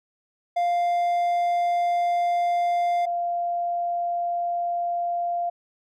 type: tone pair in turn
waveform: triangle / sine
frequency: 698.5 / 695.4 Hz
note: F5 / F5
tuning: 0 / -8 cents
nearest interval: unison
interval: 8 cents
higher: first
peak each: -18 / -23 dBFS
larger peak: first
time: 0.56-3.06 / 3.06-5.5 s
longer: first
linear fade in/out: 10 ms
effects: none